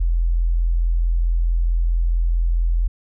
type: tone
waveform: sine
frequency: 42.29 Hz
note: E1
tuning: 45 cents sharp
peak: -15 dBFS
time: 0-2.88 s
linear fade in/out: 10 ms
effects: none